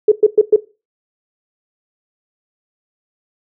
sine tone bursts, 426 Hz, G#4, 44 cents sharp, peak -4 dBFS, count 4, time 0.08-0.562 s, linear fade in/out 5 ms, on 38 ms, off 110 ms, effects noise-tail reverb RT60 0.3 s tail -18 dB re dry

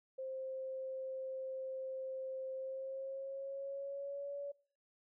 sine tone with pitch glide, 526 to 567 Hz, C5 to C#5, +9 to +39 cents, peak -40 dBFS, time 0.18-4.52 s, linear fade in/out 10 ms, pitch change +130 cents, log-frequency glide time 2.54-4.37 s, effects noise-tail reverb RT60 0.6 s tail -25 dB re dry

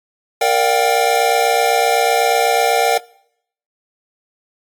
square chord, G minor seventh, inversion first, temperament equal with one note detuned, 466.2 / 587.3 / 716 / 784 Hz, Bb4 / D5 / F5 / G5, 0 / 0 / +43 / 0 cents, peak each -19 / -21 / -19 / -18 dBFS, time 0.41-2.98 s, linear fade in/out 5 ms, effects noise-tail reverb RT60 0.7 s tail -23 dB re dry + AAC 64 kbps

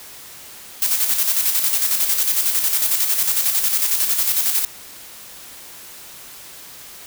blue noise with tremolo, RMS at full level -17 dBFS, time 0.82-4.65 s, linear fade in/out 2 ms, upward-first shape square, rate 11 Hz, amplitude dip 45%, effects white hiss -39 dBFS RMS until 7.06 s

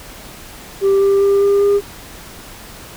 sine tone with pitch steps, 392.3 / 395.3 / 398.2 / 401.2 / 404.3 Hz, G4 / G4 / G4 / G4 / G#4, +1 / +15 / +27 / +40 / -46 cents, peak -7 dBFS, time 0.81-1.81 s, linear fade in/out 50 ms, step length 200 ms, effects tanh soft clip ceiling -9 dBFS + pink hiss -36 dBFS RMS until 2.96 s

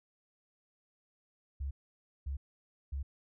sine tone bursts, 69 Hz, C#2, 7 cents flat, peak -34 dBFS, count 3, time 1.6-3.03 s, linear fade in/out 10 ms, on 110 ms, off 550 ms, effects none

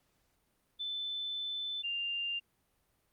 sine tone pair in turn, 3520 / 2794 Hz, A7 / F7, 0 / 0 cents, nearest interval major third, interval 400 cents, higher first, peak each -35 / -33 dBFS, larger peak second, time 0.79-1.83 / 1.83-2.4 s, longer first, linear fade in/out 20 ms, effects pink hiss -75 dBFS RMS until 3.12 s + Opus 48 kbps

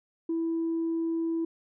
sine tone, 329.6 Hz, E4, in tune, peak -25 dBFS, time 0.29-1.45 s, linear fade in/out 5 ms, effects tanh soft clip ceiling -23 dBFS

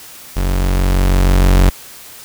40% pulse tone with level ramp, 46.25 Hz, F#1, in tune, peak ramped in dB -13 to -5 dBFS, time 0.36-1.7 s, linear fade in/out 10 ms, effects white hiss -36 dBFS RMS until 2.24 s

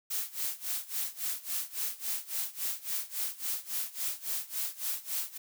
blue noise with tremolo, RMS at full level -32 dBFS, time 0.1-5.38 s, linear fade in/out 10 ms, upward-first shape sine, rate 3.6 Hz, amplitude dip 90%, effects none

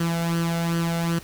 sawtooth tone with flanger, 167.9 Hz, E3, 32 cents sharp, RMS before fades -24 dBFS, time 0-1.19 s, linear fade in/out 5 ms, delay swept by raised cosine 0.65 to 1.44 ms, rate 2.6 Hz, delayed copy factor +0.6, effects pink hiss -44 dBFS RMS until 1.23 s

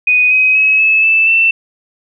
sine tone with pitch steps, 2489 / 2525 / 2562 / 2599 / 2637 / 2675 Hz, D#7 / D#7 / E7 / E7 / E7 / E7, 0 / +25 / -50 / -25 / 0 / +25 cents, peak -7 dBFS, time 0.07-1.51 s, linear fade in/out 5 ms, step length 240 ms, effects none

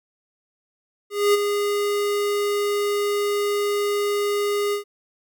square tone with ADSR envelope, 409.7 Hz, G#4, 24 cents flat, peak -14 dBFS, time 1.1-4.84 s, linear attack 240 ms, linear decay 22 ms, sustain -7 dB, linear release 110 ms, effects none

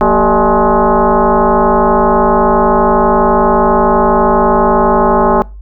sine tone with frequency modulation, 233.1 Hz, A#3, in tune, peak -6 dBFS, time 0.01-5.42 s, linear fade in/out 0 ms, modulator 207 Hz, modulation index 4.5, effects noise-tail reverb RT60 0.3 s tail -24 dB re dry + added 50 Hz sine -27 dBFS peak until 5.61 s

